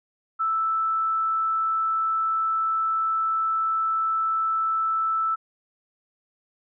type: tone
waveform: sine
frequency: 1318.5 Hz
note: E6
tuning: in tune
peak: -21 dBFS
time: 0.39-5.36 s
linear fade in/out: 20 ms
effects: none